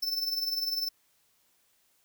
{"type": "tone with tremolo", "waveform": "square", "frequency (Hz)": 5300, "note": "E8", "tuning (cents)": 9, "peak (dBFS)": -26, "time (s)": [0.02, 0.89], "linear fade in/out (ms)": 10, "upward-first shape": "triangle", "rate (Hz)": 20, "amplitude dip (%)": 70, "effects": ["white hiss -69 dBFS RMS until 2.04 s"]}